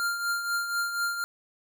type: tone with tremolo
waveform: square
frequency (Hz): 1396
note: F6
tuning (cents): -1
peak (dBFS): -25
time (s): 0-1.24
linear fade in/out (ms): 0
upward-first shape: triangle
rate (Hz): 4.1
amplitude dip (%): 60
effects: none